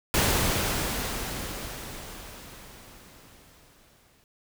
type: noise with exponential decay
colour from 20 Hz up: pink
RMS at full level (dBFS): -22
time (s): 0.14-4.24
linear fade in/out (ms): 1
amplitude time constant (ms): 890
effects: none